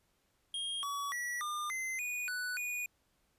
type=tone with pitch steps; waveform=square; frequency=3240 / 1134 / 1939 / 1205 / 2064 / 2463 / 1485 / 2458 Hz; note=G#7 / C#6 / B6 / D6 / C7 / D#7 / F#6 / D#7; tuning=-43 / +39 / -32 / +44 / -24 / -18 / +6 / -22 cents; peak=-36 dBFS; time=0.54-2.86 s; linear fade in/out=2 ms; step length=290 ms; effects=pink hiss -75 dBFS RMS until 3.38 s + resampled to 32000 Hz